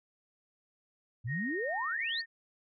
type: exponential sweep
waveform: sine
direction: up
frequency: 105.7 to 4700 Hz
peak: -33 dBFS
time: 1.24-2.22 s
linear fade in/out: 20 ms
type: tone with pitch glide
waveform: sine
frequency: 1862 to 1837.4 Hz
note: A#6 to A#6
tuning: -2 to -25 cents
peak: -35 dBFS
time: 1.27-2.26 s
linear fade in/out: 50 ms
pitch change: -23 cents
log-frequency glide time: 1.43-1.77 s
effects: none